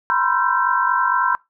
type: tone cluster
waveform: sine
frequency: 955 / 999 / 1048 / 1353 / 1557 Hz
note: A#5 / B5 / C6 / E6 / G6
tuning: +42 / +20 / +2 / +45 / -12 cents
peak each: -22 dBFS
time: 0.1-1.35 s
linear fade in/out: 0 ms
effects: noise-tail reverb RT60 0.2 s tail -23 dB re dry